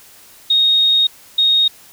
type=tone pair in turn; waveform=sine; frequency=3729 / 3729 Hz; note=A#7 / A#7; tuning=0 / 0 cents; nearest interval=unison; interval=0 cents; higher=neither; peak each=-10 dBFS; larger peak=neither; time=0.5-1.07 / 1.38-1.68 s; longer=first; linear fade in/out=5 ms; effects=white hiss -44 dBFS RMS until 1.92 s